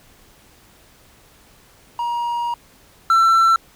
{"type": "tone pair in turn", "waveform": "triangle", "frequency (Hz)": [949, 1342.1], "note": ["A#5", "E6"], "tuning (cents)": [31, 31], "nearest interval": "tritone", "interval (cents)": 600, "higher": "second", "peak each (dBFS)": [-18, -9], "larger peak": "second", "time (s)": [[1.99, 2.54], [3.1, 3.56]], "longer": "first", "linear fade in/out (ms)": 2, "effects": ["pink hiss -51 dBFS RMS until 3.75 s"]}